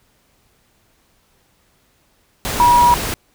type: tone in noise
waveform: sine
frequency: 964 Hz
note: B5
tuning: 42 cents flat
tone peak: -8 dBFS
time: 2.6-2.94 s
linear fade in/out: 0 ms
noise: pink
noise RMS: -22 dBFS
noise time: 2.45-3.14 s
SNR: +11 dB
effects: pink hiss -59 dBFS RMS until 3.34 s